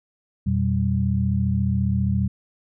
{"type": "tone cluster", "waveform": "sine", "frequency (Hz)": [86.1, 120.8, 194.1], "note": ["F2", "B2", "G3"], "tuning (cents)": [-24, -38, -17], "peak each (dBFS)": -23, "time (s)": [0.46, 2.28], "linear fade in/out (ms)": 10, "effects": []}